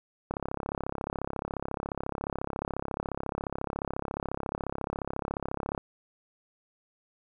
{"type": "click train", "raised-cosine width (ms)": 1, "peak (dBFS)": -18, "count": 188, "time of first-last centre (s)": [0.31, 5.778], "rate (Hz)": 34.2, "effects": ["10-bit"]}